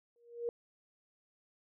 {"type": "tone with exponential growth", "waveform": "sine", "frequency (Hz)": 472.3, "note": "A#4", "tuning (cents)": 23, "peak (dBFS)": -30, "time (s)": [0.16, 0.49], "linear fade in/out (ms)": 1, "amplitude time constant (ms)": 70, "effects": []}